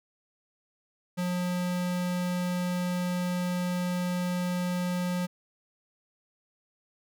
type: tone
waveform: square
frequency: 179 Hz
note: F3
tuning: 43 cents sharp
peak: -28 dBFS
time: 1.17-5.27 s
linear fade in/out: 20 ms
effects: none